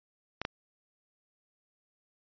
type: clicks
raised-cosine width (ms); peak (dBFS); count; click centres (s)
0.3; -17 / -15; 2; 0.416 / 0.451
effects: resampled to 11025 Hz